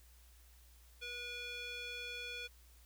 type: tone with band-pass filter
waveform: square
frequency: 484.9 Hz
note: B4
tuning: 32 cents flat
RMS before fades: -45 dBFS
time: 1.01-2.48 s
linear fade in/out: 20 ms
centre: 2900 Hz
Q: 3.2
effects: added 60 Hz sine -60 dBFS peak until 2.85 s + white hiss -67 dBFS RMS until 2.85 s